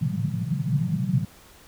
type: band-pass noise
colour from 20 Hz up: pink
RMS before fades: -25 dBFS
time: 0.01-1.25 s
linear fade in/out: 5 ms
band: 110 to 200 Hz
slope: 96 dB/octave
effects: pink hiss -51 dBFS RMS until 1.67 s